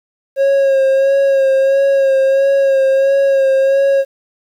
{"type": "tone with vibrato", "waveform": "triangle", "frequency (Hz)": 543, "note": "C#5", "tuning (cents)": -36, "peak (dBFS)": -7, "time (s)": [0.36, 4.05], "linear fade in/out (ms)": 50, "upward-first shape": "sine", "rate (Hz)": 1.5, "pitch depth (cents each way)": 27, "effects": ["8-bit"]}